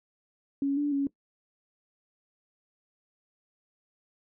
sine tone with pitch steps, 278.3 / 290.7 / 278.8 Hz, C#4 / D4 / C#4, +7 / -18 / +10 cents, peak -24 dBFS, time 0.62-1.07 s, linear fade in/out 2 ms, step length 150 ms, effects noise-tail reverb RT60 0.1 s tail -19 dB re dry

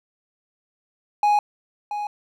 triangle tone with echo, 830.6 Hz, G#5, in tune, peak -13 dBFS, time 1.23-1.39 s, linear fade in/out 2 ms, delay 680 ms, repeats 1, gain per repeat -10 dB, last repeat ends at 2.07 s, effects none

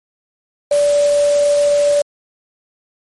sine tone in noise, 580 Hz, D5, 22 cents flat, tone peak -10 dBFS, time 0.71-2.02 s, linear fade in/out 5 ms, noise white, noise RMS -27 dBFS, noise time 0.71-2.02 s, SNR +14 dB, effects MP3 48 kbps

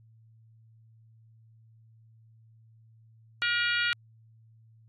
harmonic tone with a mistuned harmonic, 476.6 Hz, A#4, 38 cents sharp, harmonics 3 / 4 / 5 / 6 / 7 / 8 / 9, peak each -28 / -33 / -33 / -33 / -37 / -39 / -40 dBFS, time 3.42-3.93 s, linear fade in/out 0 ms, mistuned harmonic 9, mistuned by +22 cents, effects added 112 Hz sine -55 dBFS peak until 4.88 s + AAC 32 kbps

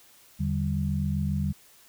sine tone cluster, 82.3 / 147.8 / 195.2 Hz, E2 / D3 / G3, -2 / +11 / -7 cents, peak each -29 dBFS, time 0.39-1.53 s, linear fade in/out 20 ms, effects white hiss -56 dBFS RMS until 1.88 s

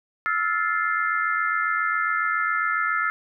sine chord, F major seventh, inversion third, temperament just, 1309.6 / 1396.9 / 1746.1 / 2095 Hz, E6 / F6 / A6 / C7, -12 / 0 / -14 / +2 cents, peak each -25 / -26 / -27 / -30 dBFS, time 0.26-3.1 s, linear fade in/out 0 ms, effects none

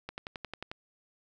click train, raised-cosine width 0.3 ms, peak -22 dBFS, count 8, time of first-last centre 0.09-0.715 s, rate 11.2 Hz, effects none

